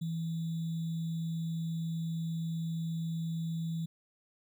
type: tone with sample-and-hold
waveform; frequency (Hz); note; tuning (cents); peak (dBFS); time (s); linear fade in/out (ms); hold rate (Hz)
sine; 164.2; E3; -6; -32; 0.01-3.86; 10; 3675
effects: none